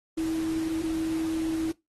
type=tone in noise; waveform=sine; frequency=322.3 Hz; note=E4; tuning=39 cents flat; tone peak=-25 dBFS; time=0.17-1.72 s; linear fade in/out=10 ms; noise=pink; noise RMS=-42 dBFS; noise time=0.17-1.72 s; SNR=+14 dB; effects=noise-tail reverb RT60 0.2 s tail -21 dB re dry + AAC 32 kbps